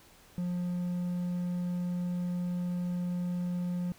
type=tone; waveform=triangle; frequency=177.4 Hz; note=F3; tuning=27 cents sharp; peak=-28 dBFS; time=0.38-3.92 s; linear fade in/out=0 ms; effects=pink hiss -58 dBFS RMS until 3.98 s